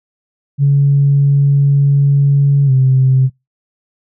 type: tone with pitch glide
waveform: sine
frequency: 140.8 to 131.37 Hz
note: C#3 to C3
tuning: +27 to +7 cents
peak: -6 dBFS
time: 0.58-3.3 s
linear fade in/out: 50 ms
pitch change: -120 cents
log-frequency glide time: 2.66-2.71 s
effects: noise-tail reverb RT60 0.2 s tail -24 dB re dry + tanh soft clip ceiling -2 dBFS